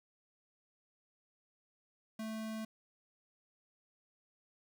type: tone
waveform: square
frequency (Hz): 220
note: A3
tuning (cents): 0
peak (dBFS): -40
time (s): 2.19-2.65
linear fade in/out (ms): 5
effects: 11-bit